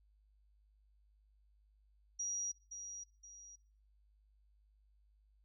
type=tone with echo; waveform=sine; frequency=5750 Hz; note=F8; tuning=50 cents sharp; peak=-36 dBFS; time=2.19-2.52 s; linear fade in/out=10 ms; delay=520 ms; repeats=2; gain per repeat=-8 dB; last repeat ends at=3.56 s; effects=noise-tail reverb RT60 0.5 s tail -25 dB re dry + added 51 Hz sine -67 dBFS peak until 5.44 s

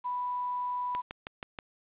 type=tone; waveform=sine; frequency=987.8 Hz; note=B5; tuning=in tune; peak=-30 dBFS; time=0.04-1.02 s; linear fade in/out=20 ms
type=click train; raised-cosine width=0.3 ms; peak=-21 dBFS; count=5; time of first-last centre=0.95-1.588 s; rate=6.27 Hz
effects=resampled to 8000 Hz + 10-bit

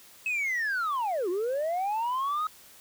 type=linear two-way sweep; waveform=sine; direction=down then up; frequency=2600 to 340.3 to 1279 Hz; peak=-24 dBFS; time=0.26-2.47 s; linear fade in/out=2 ms; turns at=1.29 s; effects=tanh soft clip ceiling -25 dBFS + white hiss -53 dBFS RMS until 2.8 s

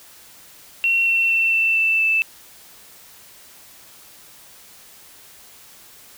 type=tone with pitch steps; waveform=sine; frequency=2725 / 2708 / 2691 / 2674 / 2657 / 2640 Hz; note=F7 / E7 / E7 / E7 / E7 / E7; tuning=-43 / +46 / +35 / +24 / +13 / +2 cents; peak=-15 dBFS; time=0.84-2.22 s; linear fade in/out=0 ms; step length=230 ms; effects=white hiss -46 dBFS RMS until 6.17 s

